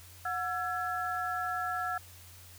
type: tone cluster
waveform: sine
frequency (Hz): 729 / 1345 / 1682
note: F#5 / E6 / G#6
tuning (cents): -26 / +34 / +22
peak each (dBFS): -35 / -34 / -38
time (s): 0.25-1.98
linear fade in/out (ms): 5
effects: added 89 Hz sine -53 dBFS peak until 2.58 s + white hiss -54 dBFS RMS until 2.58 s